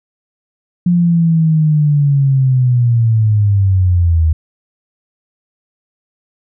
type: linear sweep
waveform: sine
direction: down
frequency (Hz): 177.2 to 77.78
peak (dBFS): -8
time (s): 0.86-4.33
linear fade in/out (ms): 5
effects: none